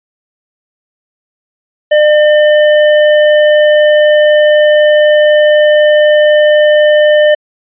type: tone with tanh clipping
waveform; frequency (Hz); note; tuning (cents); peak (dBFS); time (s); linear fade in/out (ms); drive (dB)
sine; 602; D5; +43; -6; 1.91-7.35; 10; 17
effects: resampled to 8000 Hz